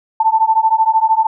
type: beating tone pair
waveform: sine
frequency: 880 / 893 Hz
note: A5 / A5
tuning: 0 / +25 cents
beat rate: 13 Hz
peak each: -13 dBFS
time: 0.2-1.27 s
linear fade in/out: 5 ms
effects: none